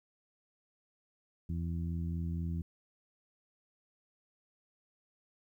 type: harmonic tone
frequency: 84.1 Hz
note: E2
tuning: 35 cents sharp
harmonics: 1 / 2 / 3 / 4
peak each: -35 / -37 / -47 / -52 dBFS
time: 1.49-2.62 s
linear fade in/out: 5 ms
effects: 12-bit